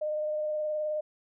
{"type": "tone with vibrato", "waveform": "sine", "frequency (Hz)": 609, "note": "D#5", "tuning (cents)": -37, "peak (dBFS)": -28, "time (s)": [0.01, 1.01], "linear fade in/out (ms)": 10, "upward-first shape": "sine", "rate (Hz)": 19, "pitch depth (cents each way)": 16, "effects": []}